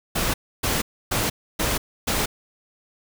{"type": "noise bursts", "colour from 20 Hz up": "pink", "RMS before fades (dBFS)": -23, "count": 5, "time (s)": [0.15, 2.26], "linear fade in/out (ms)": 10, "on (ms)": 190, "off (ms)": 290, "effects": []}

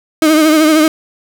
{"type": "tone with vibrato", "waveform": "35% pulse", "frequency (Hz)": 311.1, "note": "D#4", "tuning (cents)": 0, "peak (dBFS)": -5, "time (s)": [0.22, 0.88], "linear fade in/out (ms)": 2, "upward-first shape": "triangle", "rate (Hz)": 13, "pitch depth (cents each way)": 66, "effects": []}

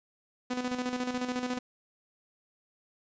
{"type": "tone with tremolo", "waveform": "sawtooth", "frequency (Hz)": 249.7, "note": "B3", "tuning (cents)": 19, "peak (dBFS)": -25, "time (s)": [0.5, 1.59], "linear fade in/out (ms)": 10, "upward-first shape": "square", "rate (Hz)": 14, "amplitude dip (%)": 55, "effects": ["resampled to 16000 Hz", "10-bit"]}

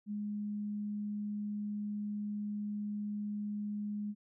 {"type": "tone", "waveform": "sine", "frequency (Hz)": 207.7, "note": "G#3", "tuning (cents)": 0, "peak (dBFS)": -35, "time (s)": [0.06, 4.15], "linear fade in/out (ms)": 50, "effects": []}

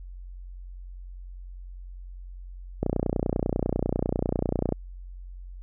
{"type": "click train", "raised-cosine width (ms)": 2, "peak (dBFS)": -11, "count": 58, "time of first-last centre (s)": [2.83, 4.724], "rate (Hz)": 30.1, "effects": ["added 45 Hz sine -38 dBFS peak until 5.62 s"]}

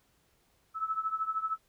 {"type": "tone with tremolo", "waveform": "sine", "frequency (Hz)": 1305, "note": "E6", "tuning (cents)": -18, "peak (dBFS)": -26, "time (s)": [0.74, 1.58], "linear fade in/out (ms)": 50, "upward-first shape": "triangle", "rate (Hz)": 13, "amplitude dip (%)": 90, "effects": ["pink hiss -70 dBFS RMS until 1.68 s"]}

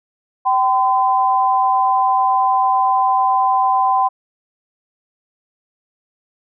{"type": "tone pair together", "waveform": "sine", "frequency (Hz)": [772, 1019], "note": ["G5", "C6"], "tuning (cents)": [-27, -46], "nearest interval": "perfect fourth", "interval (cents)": 481, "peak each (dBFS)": -15, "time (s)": [0.45, 4.09], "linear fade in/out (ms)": 20, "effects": []}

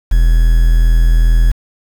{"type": "tone with quantisation", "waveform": "triangle", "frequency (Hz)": 41.2, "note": "E1", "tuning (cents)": 0, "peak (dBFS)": -4, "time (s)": [0.11, 1.52], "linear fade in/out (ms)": 10, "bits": 5, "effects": []}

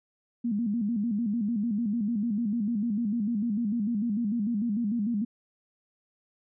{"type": "tone with vibrato", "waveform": "sine", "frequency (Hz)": 220, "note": "A3", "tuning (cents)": 0, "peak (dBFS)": -25, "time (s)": [0.44, 5.25], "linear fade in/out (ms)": 10, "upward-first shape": "square", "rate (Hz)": 6.7, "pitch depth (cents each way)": 130, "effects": []}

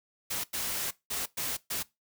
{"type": "noise bursts at uneven times", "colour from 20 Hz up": "white", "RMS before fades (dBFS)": -33, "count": 5, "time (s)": [[0.3, 0.44], [0.53, 0.91], [1.1, 1.26], [1.37, 1.57], [1.7, 1.83]], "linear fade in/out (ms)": 10, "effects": ["noise-tail reverb RT60 0.2 s tail -20 dB re dry"]}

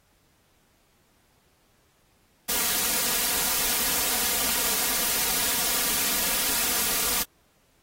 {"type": "noise with comb filter", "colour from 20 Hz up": "white", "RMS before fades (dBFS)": -25, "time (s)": [2.48, 7.24], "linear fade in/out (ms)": 20, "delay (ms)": 4.2, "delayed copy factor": 0.8, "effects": ["pink hiss -65 dBFS RMS until 7.82 s", "AAC 48 kbps"]}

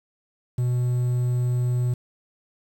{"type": "tone with quantisation", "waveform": "triangle", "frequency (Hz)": 123.47, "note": "B2", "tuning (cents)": 0, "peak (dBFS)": -18, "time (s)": [0.58, 1.94], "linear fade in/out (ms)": 5, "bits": 8, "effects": []}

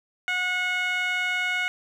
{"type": "tone with band-pass filter", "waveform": "15% pulse", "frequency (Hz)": 729, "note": "F#5", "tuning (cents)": -26, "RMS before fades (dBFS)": -26, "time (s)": [0.28, 1.68], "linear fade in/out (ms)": 0, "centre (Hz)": 2000, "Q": 1.8, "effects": []}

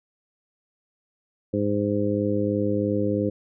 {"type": "harmonic tone", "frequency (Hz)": 103, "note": "G#2", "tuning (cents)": -14, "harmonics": [1, 2, 3, 4, 5], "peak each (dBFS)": [-29, -27, -26, -29, -27], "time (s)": [1.53, 3.3], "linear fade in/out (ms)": 10, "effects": []}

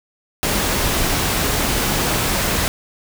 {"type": "noise", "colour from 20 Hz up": "pink", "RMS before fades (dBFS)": -19, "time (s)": [0.43, 2.68], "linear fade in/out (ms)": 0, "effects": []}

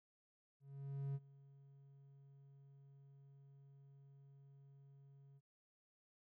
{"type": "tone with ADSR envelope", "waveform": "triangle", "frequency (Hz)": 138.59, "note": "C#3", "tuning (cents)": 0, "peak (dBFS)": -37, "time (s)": [0.6, 5.41], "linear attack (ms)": 550, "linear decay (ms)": 41, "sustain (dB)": -22, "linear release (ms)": 42, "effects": []}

